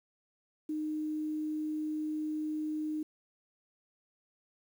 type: tone with quantisation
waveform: sine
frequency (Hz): 307.6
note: D#4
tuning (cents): -20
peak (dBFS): -32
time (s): 0.69-3.03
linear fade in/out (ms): 5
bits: 10
effects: none